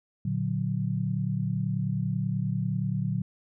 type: chord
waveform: sine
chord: Bb augmented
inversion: none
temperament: equal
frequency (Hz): 116.54 / 146.83 / 185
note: Bb2 / D3 / F#3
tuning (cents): 0 / 0 / 0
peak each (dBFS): -30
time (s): 0.25-3.22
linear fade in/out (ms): 5
effects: none